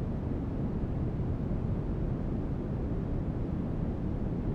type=low-pass noise; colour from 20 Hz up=white; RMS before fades=-32 dBFS; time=0-4.54 s; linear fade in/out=0 ms; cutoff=200 Hz; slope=12 dB/octave; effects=none